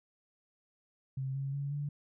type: tone with pitch steps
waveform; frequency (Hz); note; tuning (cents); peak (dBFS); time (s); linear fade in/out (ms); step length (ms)
sine; 133.3 / 137.05 / 140.9 / 144.86; C3 / C#3 / C#3 / D3; +33 / -19 / +29 / -23; -33; 1.17-1.89; 5; 180
effects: none